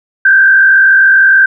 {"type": "tone with frequency modulation", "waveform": "sine", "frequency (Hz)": 1568, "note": "G6", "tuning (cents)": 0, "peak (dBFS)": -3, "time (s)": [0.25, 1.46], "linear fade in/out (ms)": 5, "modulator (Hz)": 46.9, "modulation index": 0.95, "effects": []}